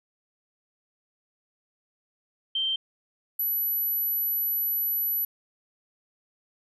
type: tone pair in turn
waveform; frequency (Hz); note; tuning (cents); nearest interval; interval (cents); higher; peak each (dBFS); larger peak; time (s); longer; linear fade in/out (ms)
sine; 3136 / 11860; G7 / F#9; 0 / +3; octave + major seventh; 2303; second; -24; neither; 2.55-2.76 / 3.39-5.25; second; 5
effects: none